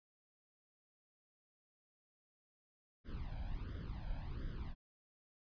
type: noise with flanger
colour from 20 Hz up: brown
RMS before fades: -43 dBFS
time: 3.04-4.75 s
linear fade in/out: 50 ms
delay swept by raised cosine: 0.58 to 1.28 ms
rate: 1.4 Hz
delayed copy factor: +1
effects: resampled to 11025 Hz